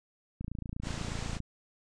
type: click train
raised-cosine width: 5 ms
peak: -25 dBFS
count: 29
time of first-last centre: 0.41-1.403 s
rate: 28.2 Hz
type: low-pass noise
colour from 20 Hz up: pink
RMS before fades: -41 dBFS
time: 0.82-1.4 s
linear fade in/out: 50 ms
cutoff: 8400 Hz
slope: 48 dB/octave
effects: none